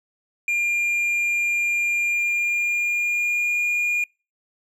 triangle tone with pitch glide, 2400 to 2425 Hz, D7 to D#7, +37 to -45 cents, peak -18 dBFS, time 0.48-4.04 s, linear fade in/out 2 ms, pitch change +18 cents, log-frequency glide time 2.08-3.57 s, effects noise-tail reverb RT60 0.3 s tail -26 dB re dry

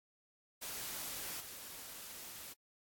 white noise with level steps, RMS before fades -43 / -49 dBFS, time 0.61-2.54 s, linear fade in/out 20 ms, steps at 1.4 s, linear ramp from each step 5 ms, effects AAC 64 kbps

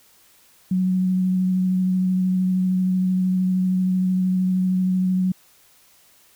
sine tone with vibrato, 185 Hz, F#3, in tune, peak -17 dBFS, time 0.71-5.32 s, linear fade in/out 5 ms, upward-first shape sine, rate 13 Hz, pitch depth 13 cents each way, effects white hiss -55 dBFS RMS until 6.35 s

